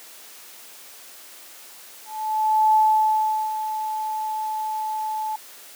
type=tone with ADSR envelope; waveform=sine; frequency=867 Hz; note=A5; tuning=26 cents flat; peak=-13 dBFS; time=2.05-5.36 s; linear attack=690 ms; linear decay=770 ms; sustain=-11 dB; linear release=5 ms; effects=white hiss -44 dBFS RMS until 5.75 s + high-pass 300 Hz 12 dB/octave